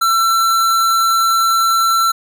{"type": "tone", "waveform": "square", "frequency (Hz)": 1345, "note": "E6", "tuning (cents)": 34, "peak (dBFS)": -12, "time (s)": [0.01, 2.12], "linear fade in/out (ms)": 10, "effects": []}